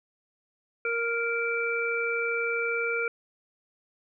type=harmonic tone; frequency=466.2 Hz; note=A#4; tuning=in tune; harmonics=1 / 3 / 5; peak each=-30 / -30 / -30 dBFS; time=0.85-3.08 s; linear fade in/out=2 ms; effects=none